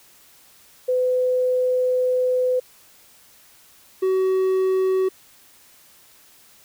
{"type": "tone pair in turn", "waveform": ["sine", "triangle"], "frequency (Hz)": [505, 377.2], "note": ["B4", "F#4"], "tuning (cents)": [39, 33], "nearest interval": "perfect fourth", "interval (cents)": 506, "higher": "first", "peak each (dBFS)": [-17, -15], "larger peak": "second", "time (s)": [[0.88, 2.6], [4.02, 5.09]], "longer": "first", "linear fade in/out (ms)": 10, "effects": ["white hiss -52 dBFS RMS until 6.64 s"]}